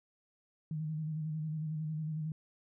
sine tone with vibrato, 155.56 Hz, D#3, in tune, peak -34 dBFS, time 0.71-2.32 s, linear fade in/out 2 ms, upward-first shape square, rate 11 Hz, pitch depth 34 cents each way, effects none

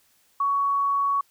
sine tone, 1120 Hz, C#6, 18 cents sharp, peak -20 dBFS, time 0.4-1.21 s, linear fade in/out 5 ms, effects white hiss -63 dBFS RMS until 1.3 s

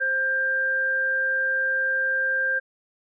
sine tone pair together, 526 / 1589 Hz, C5 / G6, +9 / +23 cents, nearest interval octave + perfect fifth, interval 1914 cents, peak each -32 / -21 dBFS, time 0-2.6 s, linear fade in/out 20 ms, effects none

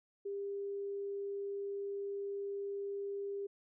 sine tone, 399.8 Hz, G4, 34 cents sharp, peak -37 dBFS, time 0.25-3.47 s, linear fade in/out 10 ms, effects none

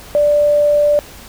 sine tone, 588 Hz, D5, 2 cents sharp, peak -9 dBFS, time 0.15-0.99 s, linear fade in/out 0 ms, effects added 50 Hz sine -42 dBFS peak until 1.28 s + pink hiss -37 dBFS RMS until 1.28 s

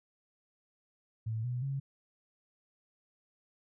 sine tone with pitch steps, 111.3 / 123.5 / 137.03 Hz, A2 / B2 / C#3, +20 / 0 / -20 cents, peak -32 dBFS, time 1.26-1.8 s, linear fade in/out 10 ms, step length 180 ms, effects none

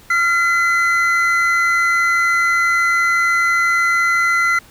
triangle tone pair together, 1381 / 2027 Hz, F6 / B6, -20 / +45 cents, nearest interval perfect fifth, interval 665 cents, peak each -14 dBFS, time 0.1-4.59 s, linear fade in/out 5 ms, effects pink hiss -46 dBFS RMS until 4.7 s

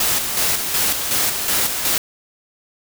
white noise with tremolo, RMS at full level -18 dBFS, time 0-1.98 s, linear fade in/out 2 ms, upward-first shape square, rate 2.7 Hz, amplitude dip 45%, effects none

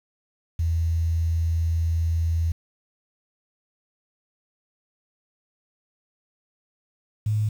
sine tone pair in turn, 82.5 / 106.79 Hz, E2 / G#2, +2 / +49 cents, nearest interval major third, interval 447 cents, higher second, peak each -20 dBFS, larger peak neither, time 0.59-2.52 / 7.26-7.49 s, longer first, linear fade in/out 5 ms, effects 8-bit

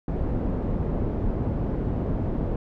pink low-pass noise, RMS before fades -26 dBFS, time 0.08-2.56 s, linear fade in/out 2 ms, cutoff 460 Hz, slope 12 dB/octave, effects none

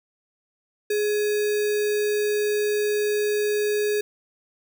sine tone with sample-and-hold, 418.3 Hz, G#4, 12 cents sharp, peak -20 dBFS, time 0.9-4.01 s, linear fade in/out 5 ms, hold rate 2100 Hz, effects none

